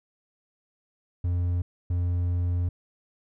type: tone bursts at uneven times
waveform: triangle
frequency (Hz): 88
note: F2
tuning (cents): +14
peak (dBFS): -21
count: 2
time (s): 1.24-1.62 / 1.9-2.69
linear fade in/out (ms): 5
effects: none